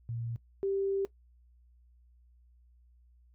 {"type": "tone pair in turn", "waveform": "sine", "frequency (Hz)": [116.54, 392], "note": ["A#2", "G4"], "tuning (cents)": [0, 0], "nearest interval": "octave + major sixth", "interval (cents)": 2100, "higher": "second", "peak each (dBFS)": [-34, -28], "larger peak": "second", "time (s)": [[0.09, 0.36], [0.63, 1.05]], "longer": "second", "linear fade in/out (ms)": 0, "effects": ["noise-tail reverb RT60 0.1 s tail -17 dB re dry", "added 60 Hz sine -59 dBFS peak until 3.34 s"]}